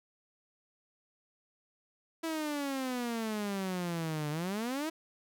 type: exponential two-way sweep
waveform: sawtooth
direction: down then up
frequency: 330.2 to 146.83 to 330.2 Hz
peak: -29 dBFS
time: 2.23-4.9 s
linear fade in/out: 10 ms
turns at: 4.3 s
effects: none